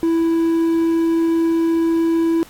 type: tone with quantisation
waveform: triangle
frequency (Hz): 330.3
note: E4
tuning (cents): +4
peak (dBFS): -12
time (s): 0.03-2.43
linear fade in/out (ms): 0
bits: 7
effects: pink hiss -44 dBFS RMS until 2.49 s + AAC 64 kbps